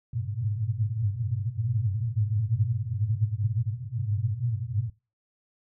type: band-pass noise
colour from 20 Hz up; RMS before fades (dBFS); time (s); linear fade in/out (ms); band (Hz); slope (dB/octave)
white; -28; 0.13-4.9; 5; 100 to 120; 96
effects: noise-tail reverb RT60 0.3 s tail -21 dB re dry